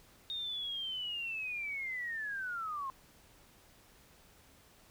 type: linear sweep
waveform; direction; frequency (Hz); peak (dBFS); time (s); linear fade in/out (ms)
sine; down; 3707 to 1046.5; -36; 0.3-2.9; 0
effects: pink hiss -62 dBFS RMS until 4.9 s